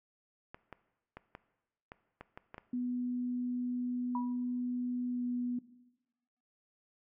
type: clicks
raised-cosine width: 0.5 ms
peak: -30 dBFS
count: 9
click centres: 0.545 / 0.727 / 1.17 / 1.351 / 1.919 / 2.21 / 2.375 / 2.544 / 2.581 s
type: tone with pitch glide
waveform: sine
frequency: 246.9 to 245.1 Hz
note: B3 to B3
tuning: 0 to -13 cents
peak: -32 dBFS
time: 2.73-5.59 s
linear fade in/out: 5 ms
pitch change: -13 cents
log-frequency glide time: 5.11-5.23 s
type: tone with exponential decay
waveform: sine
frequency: 974 Hz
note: B5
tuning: 24 cents flat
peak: -32 dBFS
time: 4.15-4.36 s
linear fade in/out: 2 ms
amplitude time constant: 45 ms
effects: noise-tail reverb RT60 1.0 s tail -17 dB re dry